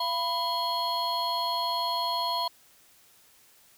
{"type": "tone cluster", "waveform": "triangle", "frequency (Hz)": [684, 990, 3264, 4296], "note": ["F5", "B5", "G#7", "C8"], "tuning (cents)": [-36, 4, -31, 45], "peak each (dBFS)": [-32, -27, -35, -31], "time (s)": [0, 2.48], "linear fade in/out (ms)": 5, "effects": ["white hiss -59 dBFS RMS until 3.77 s"]}